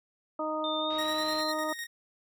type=harmonic tone; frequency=310 Hz; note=D#4; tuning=6 cents flat; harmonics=1 / 2 / 3 / 4; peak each=-36 / -33 / -37 / -35 dBFS; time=0.39-1.73 s; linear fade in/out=5 ms
type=tone with pitch glide; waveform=sine; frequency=3602 to 4114 Hz; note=A7 to C8; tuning=+40 to -30 cents; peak=-33 dBFS; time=0.64-1.52 s; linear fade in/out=2 ms; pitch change=+230 cents; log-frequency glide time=0.79-1.34 s
type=low-pass noise; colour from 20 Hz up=white; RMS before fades=-49 dBFS; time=0.9-1.42 s; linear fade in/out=5 ms; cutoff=3800 Hz; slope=24 dB/octave
type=tone with tremolo; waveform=sawtooth; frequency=1864.7 Hz; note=A#6; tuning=in tune; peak=-31 dBFS; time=0.98-1.87 s; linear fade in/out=10 ms; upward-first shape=square; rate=9.9 Hz; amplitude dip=50%
effects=none